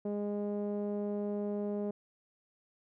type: tone with low-pass filter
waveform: sawtooth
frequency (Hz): 205.6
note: G#3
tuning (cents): -17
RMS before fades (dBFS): -35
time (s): 0.05-1.91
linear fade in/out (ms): 5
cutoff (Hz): 530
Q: 2.4
effects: none